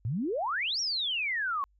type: exponential two-way sweep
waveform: sine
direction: up then down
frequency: 101.4 to 5760 to 1073 Hz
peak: -28 dBFS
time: 0.05-1.64 s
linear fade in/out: 0 ms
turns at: 0.8 s
effects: added 50 Hz sine -63 dBFS peak until 1.79 s